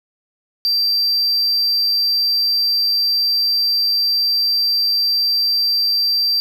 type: tone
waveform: triangle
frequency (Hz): 4699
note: D8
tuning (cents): 0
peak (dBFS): -13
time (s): 0.65-6.4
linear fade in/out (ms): 0
effects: 9-bit